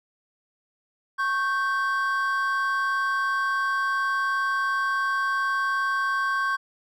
triangle tone pair together, 1100 / 1559.3 Hz, C#6 / G6, -14 / -10 cents, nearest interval tritone, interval 604 cents, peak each -23 dBFS, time 1.18-6.57 s, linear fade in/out 20 ms, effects tanh soft clip ceiling -13 dBFS

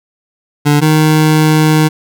25% pulse tone pair in turn, 146.83 / 155.19 Hz, D3 / D#3, 0 / -4 cents, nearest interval minor second, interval 96 cents, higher second, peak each -3 dBFS, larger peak neither, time 0.65-0.81 / 0.81-1.89 s, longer second, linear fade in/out 20 ms, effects none

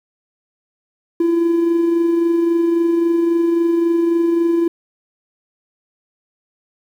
triangle tone with amplitude modulation, 337.4 Hz, E4, 40 cents sharp, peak -8 dBFS, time 1.2-4.68 s, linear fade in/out 5 ms, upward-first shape sine, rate 23.7 Hz, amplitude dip 45%, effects tanh soft clip ceiling -7 dBFS + 8-bit

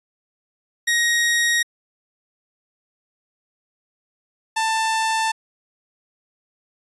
sawtooth tone pair in turn, 1882 / 888.2 Hz, A#6 / A5, +16 / +16 cents, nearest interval octave + minor second, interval 1300 cents, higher first, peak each -13 / -15 dBFS, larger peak first, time 0.87-1.63 / 4.56-5.32 s, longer neither, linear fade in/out 10 ms, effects resampled to 24000 Hz

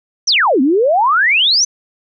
sine exponential two-way sweep, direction down then up, 6272 to 246.9 to 6272 Hz, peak -9 dBFS, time 0.27-1.65 s, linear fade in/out 10 ms, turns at 0.61 s, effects none

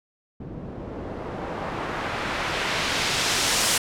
white noise with low-pass filter sweep, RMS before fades -27 dBFS, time 0.4-3.78 s, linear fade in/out 5 ms, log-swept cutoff 270 to 9200 Hz, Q 0.77, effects none

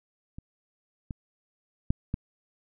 clicks, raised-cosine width 5 ms, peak -28 / -22 / -11 / -16 dBFS, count 4, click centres 0.385 / 1.108 / 1.905 / 2.141 s, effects none

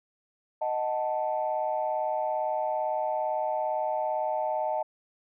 sine chord, D# diminished, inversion none, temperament equal, 622.3 / 740 / 880 Hz, D#5 / F#5 / A5, 0 / 0 / 0 cents, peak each -29 / -32 / -30 dBFS, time 0.61-4.83 s, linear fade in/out 10 ms, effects tanh soft clip ceiling -17 dBFS

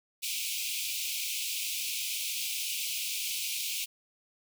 pink high-pass noise, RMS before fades -34 dBFS, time 0.22-3.86 s, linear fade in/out 20 ms, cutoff 2300 Hz, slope 96 dB/octave, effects none

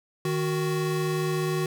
square tone pair together, 155.57 / 370 Hz, D#3 / F#4, 0 / 0 cents, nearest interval octave + minor third, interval 1500 cents, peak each -28 dBFS, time 0.25-1.66 s, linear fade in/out 2 ms, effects none

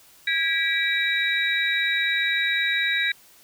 sine tone cluster, 1639 / 1951 / 2326 / 3829 Hz, G#6 / B6 / D7 / A#7, -23 / -22 / -17 / +46 cents, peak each -26 dBFS, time 0.27-3.12 s, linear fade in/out 5 ms, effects white hiss -53 dBFS RMS until 3.43 s

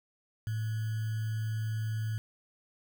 sine tone with sample-and-hold, 110 Hz, A2, in tune, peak -30 dBFS, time 0.47-2.18 s, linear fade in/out 0 ms, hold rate 1575 Hz, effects none

